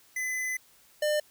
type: tone pair in turn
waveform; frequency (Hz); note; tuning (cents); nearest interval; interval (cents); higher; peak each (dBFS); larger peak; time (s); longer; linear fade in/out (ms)
square; 2018 / 600; B6 / D5; +37 / +37; octave + major sixth; 2100; first; -30 / -25; second; 0.16-0.57 / 1.02-1.2; first; 5
effects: white hiss -60 dBFS RMS until 1.3 s